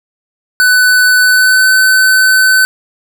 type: tone with pitch glide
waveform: square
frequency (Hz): 1499 to 1519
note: F#6 to F#6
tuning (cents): +22 to +45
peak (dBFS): -6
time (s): 0.6-2.65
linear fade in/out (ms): 0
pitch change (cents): +23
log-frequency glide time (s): 1.24-1.69
effects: none